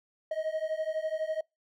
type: beating tone pair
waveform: triangle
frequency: 624 / 636 Hz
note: D#5 / D#5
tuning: +5 / +38 cents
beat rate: 12 Hz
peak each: -31 dBFS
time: 0.31-1.41 s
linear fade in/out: 5 ms
effects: noise-tail reverb RT60 0.2 s tail -26 dB re dry